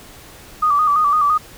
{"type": "tone with vibrato", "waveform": "sine", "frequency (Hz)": 1196, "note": "D6", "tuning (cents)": 31, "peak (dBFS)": -12, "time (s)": [0.62, 1.38], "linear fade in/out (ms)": 10, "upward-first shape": "square", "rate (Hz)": 5.9, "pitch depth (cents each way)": 59, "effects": ["pink hiss -41 dBFS RMS until 1.57 s"]}